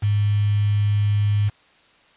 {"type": "tone with quantisation", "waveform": "sine", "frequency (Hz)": 103.4, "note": "G#2", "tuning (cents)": -7, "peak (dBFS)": -16, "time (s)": [0.02, 1.5], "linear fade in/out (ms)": 20, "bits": 6, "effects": ["white hiss -55 dBFS RMS until 2.16 s", "resampled to 8000 Hz"]}